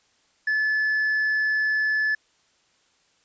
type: tone with hard clipping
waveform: sine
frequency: 1730 Hz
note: A6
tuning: 30 cents flat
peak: -21 dBFS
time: 0.47-2.15 s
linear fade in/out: 5 ms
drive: 2 dB
effects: white hiss -64 dBFS RMS until 3.24 s + resampled to 16000 Hz